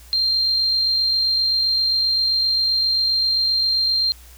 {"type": "tone with amplitude modulation", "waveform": "sine", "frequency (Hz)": 4178, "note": "C8", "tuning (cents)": -3, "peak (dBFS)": -15, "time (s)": [0.13, 4.12], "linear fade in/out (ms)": 0, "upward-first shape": "sine", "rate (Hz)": 47.6, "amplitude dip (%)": 25, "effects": ["added 60 Hz sine -43 dBFS peak until 4.37 s", "white hiss -48 dBFS RMS until 4.37 s"]}